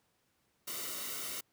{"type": "noise with comb filter", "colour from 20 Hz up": "white", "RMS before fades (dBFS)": -40, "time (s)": [0.67, 1.41], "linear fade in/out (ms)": 10, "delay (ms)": 1.2, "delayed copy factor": -0.65, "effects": ["pink hiss -75 dBFS RMS until 1.52 s", "high-pass 80 Hz 12 dB/octave"]}